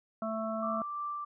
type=harmonic tone; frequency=220.9 Hz; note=A3; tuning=7 cents sharp; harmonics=1 / 3 / 5 / 6; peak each=-36 / -35 / -42 / -40 dBFS; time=0.22-0.82 s; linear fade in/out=2 ms
type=tone with tremolo; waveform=sine; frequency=1174.7 Hz; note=D6; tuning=in tune; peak=-33 dBFS; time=0.62-1.25 s; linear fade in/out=10 ms; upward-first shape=sine; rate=2.9 Hz; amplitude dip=25%
effects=none